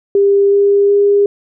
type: tone with pitch steps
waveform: sine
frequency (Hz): 399.4 / 402.2 / 405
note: G4 / G4 / G#4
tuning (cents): +32 / +44 / -43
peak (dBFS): -7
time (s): 0.15-1.26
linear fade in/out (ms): 2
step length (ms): 370
effects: none